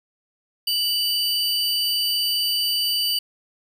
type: tone pair together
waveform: square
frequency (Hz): 2966 / 4645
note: F#7 / D8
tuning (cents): +4 / -20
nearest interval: minor sixth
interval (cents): 776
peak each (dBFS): -24 / -23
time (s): 0.67-3.19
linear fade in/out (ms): 5
effects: 9-bit